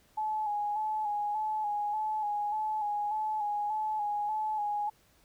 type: tone with vibrato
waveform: sine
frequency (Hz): 845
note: G#5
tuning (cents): +30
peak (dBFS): -29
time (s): 0.17-4.9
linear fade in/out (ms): 10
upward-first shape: square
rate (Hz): 1.7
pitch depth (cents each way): 33
effects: pink hiss -65 dBFS RMS until 5.24 s